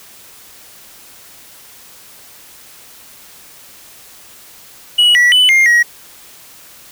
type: tone with pitch steps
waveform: triangle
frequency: 2923 / 1944 / 2996 / 2118 / 1901 Hz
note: F#7 / B6 / F#7 / C7 / A#6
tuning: -22 / -28 / +21 / +21 / +33 cents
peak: -5 dBFS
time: 4.98-5.83 s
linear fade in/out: 10 ms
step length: 170 ms
effects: white hiss -40 dBFS RMS until 6.91 s